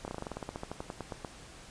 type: slowing click train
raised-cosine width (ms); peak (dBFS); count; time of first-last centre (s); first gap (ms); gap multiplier
1; -23; 19; 0.05-1.248; 29; 1.09
effects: pink hiss -51 dBFS RMS until 1.7 s + resampled to 22050 Hz